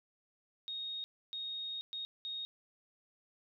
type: tone bursts at uneven times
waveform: sine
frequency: 3729 Hz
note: A#7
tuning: in tune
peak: -38 dBFS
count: 4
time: 0.68-1.04 / 1.33-1.81 / 1.93-2.05 / 2.25-2.45 s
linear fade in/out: 0 ms
effects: none